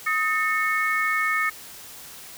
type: tone cluster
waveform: sine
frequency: 1260 / 1800 / 2194 Hz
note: D#6 / A6 / C#7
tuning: +21 / +39 / -18 cents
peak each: -25 dBFS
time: 0.06-1.5 s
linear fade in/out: 10 ms
effects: white hiss -42 dBFS RMS until 2.37 s